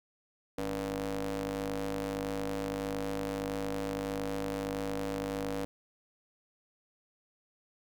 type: ring-modulated tone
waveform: sawtooth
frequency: 101.6 Hz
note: G#2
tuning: 38 cents flat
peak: -26 dBFS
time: 0.58-5.65 s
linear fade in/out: 0 ms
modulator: 382 Hz
effects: 11-bit